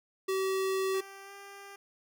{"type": "tone", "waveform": "square", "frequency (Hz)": 382.4, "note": "G4", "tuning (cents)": -43, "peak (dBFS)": -29, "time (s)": [0.28, 1.01], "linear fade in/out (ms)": 10}
{"type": "tone with pitch glide", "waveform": "10% pulse", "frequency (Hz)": [392, 398.2], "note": ["G4", "G4"], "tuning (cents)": [0, 27], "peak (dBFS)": -38, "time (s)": [0.94, 1.76], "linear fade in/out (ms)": 5, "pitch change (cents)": 27, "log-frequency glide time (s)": [1.23, 1.32]}
{"effects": []}